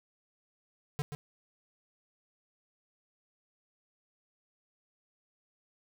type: tone with echo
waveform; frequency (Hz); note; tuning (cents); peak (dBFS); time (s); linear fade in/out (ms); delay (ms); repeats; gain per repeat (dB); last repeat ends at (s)
square; 146.83; D3; 0; -31; 0.99-1.02; 0; 130; 1; -7; 1.15
effects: none